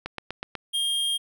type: click train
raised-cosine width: 0.3 ms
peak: -15 dBFS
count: 5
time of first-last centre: 0.06-0.553 s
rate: 8.12 Hz
type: tone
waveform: square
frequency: 3222 Hz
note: G7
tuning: 47 cents sharp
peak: -24 dBFS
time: 0.73-1.18 s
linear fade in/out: 20 ms
effects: none